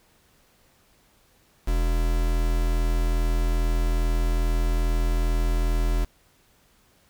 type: tone with quantisation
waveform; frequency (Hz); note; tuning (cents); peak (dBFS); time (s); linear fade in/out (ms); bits
triangle; 41.2; E1; 0; -18; 1.67-6.05; 10; 5
effects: pink hiss -61 dBFS RMS until 7.09 s